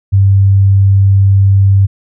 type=tone; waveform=sine; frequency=98 Hz; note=G2; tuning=in tune; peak=-4 dBFS; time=0.12-1.87 s; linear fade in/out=20 ms; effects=none